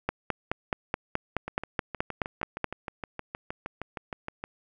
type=two click trains; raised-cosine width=0.5 ms; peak=-11 / -19 dBFS; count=13 / 20; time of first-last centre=0.09-2.643 / 1.48-4.44 s; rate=4.7 / 6.42 Hz; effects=none